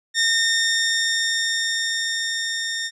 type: tone with level ramp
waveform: 15% pulse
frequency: 1827 Hz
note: A#6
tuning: 35 cents flat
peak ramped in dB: -10 to -18 dBFS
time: 0.14-2.91 s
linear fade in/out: 50 ms
effects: low-pass 9000 Hz 12 dB/octave